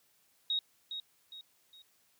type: tone with echo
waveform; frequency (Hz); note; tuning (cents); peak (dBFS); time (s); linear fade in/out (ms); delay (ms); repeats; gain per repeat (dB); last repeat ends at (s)
sine; 3771; A#7; +19; -29; 0.5-0.59; 2; 410; 3; -8; 1.82
effects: white hiss -70 dBFS RMS until 2.19 s + high-pass 60 Hz 12 dB/octave